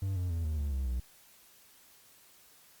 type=tone with pitch steps; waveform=triangle; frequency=96.8 / 89.8 / 83.3 / 77.28 / 71.69 / 66.5 / 61.69 Hz; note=G2 / F2 / E2 / D#2 / D2 / C2 / B1; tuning=-21 / +49 / +19 / -11 / -41 / +29 / -1 cents; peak=-28 dBFS; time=0.02-1 s; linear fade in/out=5 ms; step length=140 ms; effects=white hiss -60 dBFS RMS until 2.8 s + Opus 48 kbps